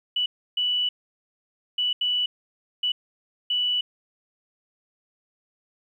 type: tone bursts at uneven times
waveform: sine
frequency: 2960 Hz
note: F#7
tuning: in tune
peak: -21 dBFS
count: 6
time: 0.16-0.26 / 0.57-0.89 / 1.78-1.93 / 2.01-2.26 / 2.83-2.92 / 3.5-3.81 s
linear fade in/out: 5 ms
effects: 10-bit